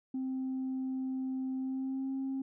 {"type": "tone with pitch glide", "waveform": "sine", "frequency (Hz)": [261.6, 267.7], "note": ["C4", "C4"], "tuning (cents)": [0, 40], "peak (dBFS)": -31, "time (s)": [0.14, 2.42], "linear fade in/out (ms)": 5, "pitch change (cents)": 40, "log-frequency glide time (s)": [1.57, 2.11], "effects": ["tanh soft clip ceiling -30 dBFS"]}